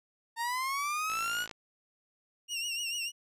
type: linear sweep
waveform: 30% pulse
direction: up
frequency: 910 to 1478 Hz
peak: -28 dBFS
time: 0.36-1.47 s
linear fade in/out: 50 ms
type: click train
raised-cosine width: 0.2 ms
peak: -25 dBFS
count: 24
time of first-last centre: 1.1-1.512 s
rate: 55.8 Hz
type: tone with vibrato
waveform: 25% pulse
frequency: 2800 Hz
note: F7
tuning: 4 cents sharp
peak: -29 dBFS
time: 2.48-3.12 s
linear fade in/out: 50 ms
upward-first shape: triangle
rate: 6.8 Hz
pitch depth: 83 cents each way
effects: resampled to 32000 Hz